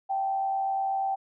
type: tone with frequency modulation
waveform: sine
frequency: 778 Hz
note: G5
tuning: 13 cents flat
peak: -25 dBFS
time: 0.09-1.16 s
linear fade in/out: 20 ms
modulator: 88.3 Hz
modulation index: 0.36
effects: none